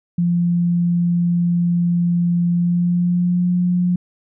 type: tone with pitch glide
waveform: sine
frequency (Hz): 173.3 to 178.17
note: F3 to F3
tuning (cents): -13 to +35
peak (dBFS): -14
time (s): 0.18-3.96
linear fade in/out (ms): 5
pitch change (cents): +48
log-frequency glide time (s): 2.51-3.5
effects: none